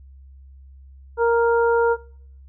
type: harmonic tone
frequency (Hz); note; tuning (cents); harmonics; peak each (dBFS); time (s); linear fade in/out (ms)
466.7; A#4; +2; 1 / 2 / 3; -16 / -22 / -26; 1.17-1.97; 50
effects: noise-tail reverb RT60 0.7 s tail -25 dB re dry + added 67 Hz sine -42 dBFS peak until 2.48 s